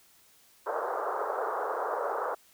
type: band-pass noise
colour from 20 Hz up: pink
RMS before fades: -32 dBFS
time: 0.66-2.35 s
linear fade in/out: 10 ms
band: 420 to 1400 Hz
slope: 48 dB/octave
effects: white hiss -61 dBFS RMS until 2.53 s